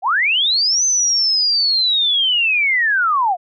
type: linear two-way sweep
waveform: sine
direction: up then down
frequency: 669 to 6200 to 669 Hz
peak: -13 dBFS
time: 0.02-3.37 s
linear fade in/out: 50 ms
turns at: 0.85 s
effects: none